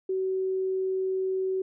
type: tone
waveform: sine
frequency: 378 Hz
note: F#4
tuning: 37 cents sharp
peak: -25 dBFS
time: 0.09-1.62 s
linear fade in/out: 5 ms
effects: none